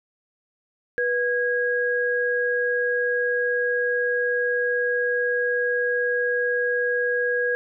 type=tone pair together; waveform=sine; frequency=488.8 / 1644 Hz; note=B4 / G#6; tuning=-18 / -18 cents; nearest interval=octave + major sixth; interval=2100 cents; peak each=-23 dBFS; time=0.98-7.55 s; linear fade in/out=0 ms; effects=none